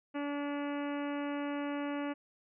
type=harmonic tone; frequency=287.6 Hz; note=D4; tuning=36 cents flat; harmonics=1 / 2 / 3 / 4 / 5 / 6 / 7 / 8 / 9 / 10; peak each=-35 / -41 / -45 / -47 / -49 / -51 / -52 / -53 / -54 / -55 dBFS; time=0.14-2.14 s; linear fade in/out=20 ms; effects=none